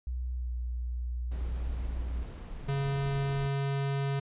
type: tone with pitch glide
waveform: sine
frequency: 62.2 to 60.57 Hz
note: B1 to B1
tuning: +13 to -33 cents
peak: -31 dBFS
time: 0.07-2.23 s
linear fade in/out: 0 ms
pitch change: -46 cents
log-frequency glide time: 0.35-0.52 s
type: noise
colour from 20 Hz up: brown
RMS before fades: -41 dBFS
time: 1.31-3.48 s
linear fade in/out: 10 ms
type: tone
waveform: square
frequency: 138.59 Hz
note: C#3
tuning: in tune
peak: -29 dBFS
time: 2.68-4.2 s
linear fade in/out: 10 ms
effects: resampled to 8000 Hz